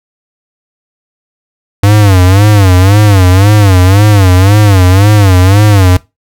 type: tone with vibrato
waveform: square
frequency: 98 Hz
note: G2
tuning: in tune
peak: -3 dBFS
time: 1.83-5.97 s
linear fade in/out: 5 ms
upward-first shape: sine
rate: 1.9 Hz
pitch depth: 140 cents each way
effects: noise-tail reverb RT60 0.2 s tail -19 dB re dry